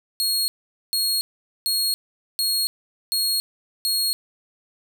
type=tone bursts; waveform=sawtooth; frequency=4298 Hz; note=C8; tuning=46 cents sharp; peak=-17 dBFS; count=6; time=0.2-4.13 s; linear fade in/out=0 ms; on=280 ms; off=450 ms; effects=none